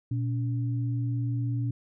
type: tone pair together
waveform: sine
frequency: 119.7 / 284.7 Hz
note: A#2 / C#4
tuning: +46 / +46 cents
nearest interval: octave + minor third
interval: 1500 cents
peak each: -26 / -36 dBFS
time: 0.11-1.71 s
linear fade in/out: 5 ms
effects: none